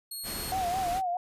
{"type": "tone", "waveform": "5% pulse", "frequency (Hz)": 4307, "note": "C8", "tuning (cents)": 49, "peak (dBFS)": -28, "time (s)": [0.11, 0.52], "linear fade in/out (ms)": 5}
{"type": "noise", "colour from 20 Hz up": "pink", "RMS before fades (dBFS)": -38, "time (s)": [0.23, 1.02], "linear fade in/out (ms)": 50}
{"type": "tone with vibrato", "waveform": "sine", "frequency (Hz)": 731, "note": "F#5", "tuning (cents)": -21, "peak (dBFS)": -27, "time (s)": [0.52, 1.17], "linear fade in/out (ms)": 2, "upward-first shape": "sine", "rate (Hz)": 4.7, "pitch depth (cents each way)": 90}
{"effects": ["resampled to 32000 Hz"]}